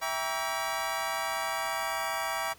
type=chord; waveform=25% pulse; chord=E diminished seventh; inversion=none; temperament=just; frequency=659.3 / 791.1 / 949.3 / 1139.2 Hz; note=E5 / G5 / Bb5 / Db6; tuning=0 / +16 / +31 / +47 cents; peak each=-32 dBFS; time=0.01-2.54 s; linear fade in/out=20 ms; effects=pink hiss -56 dBFS RMS until 2.58 s